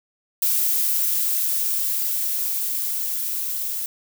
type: noise with level ramp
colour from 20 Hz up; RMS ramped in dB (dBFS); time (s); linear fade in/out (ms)
violet; -20 to -27; 0.42-3.86; 2
effects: none